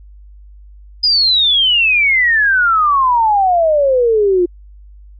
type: exponential sweep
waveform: sine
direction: down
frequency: 5020 to 344.9 Hz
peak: -9 dBFS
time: 1.03-4.46 s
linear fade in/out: 10 ms
effects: added 50 Hz sine -36 dBFS peak until 5.19 s